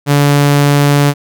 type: tone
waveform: sawtooth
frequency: 143.6 Hz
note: D3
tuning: 39 cents flat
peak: -3 dBFS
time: 0.06-1.14 s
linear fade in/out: 50 ms
effects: none